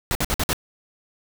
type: noise bursts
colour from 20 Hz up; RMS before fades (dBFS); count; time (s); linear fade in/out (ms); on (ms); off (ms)
pink; -22; 5; 0.11-0.531; 0; 41; 54
effects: none